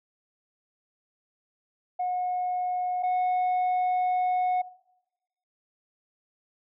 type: tone pair in turn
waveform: sine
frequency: 726 / 731 Hz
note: F#5 / F#5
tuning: -33 / -21 cents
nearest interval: unison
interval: 12 cents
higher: second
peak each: -24 / -20 dBFS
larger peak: second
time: 1.99-3.03 / 3.03-4.62 s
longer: second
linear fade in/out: 10 ms
effects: noise-tail reverb RT60 0.9 s tail -20 dB re dry + tanh soft clip ceiling -22 dBFS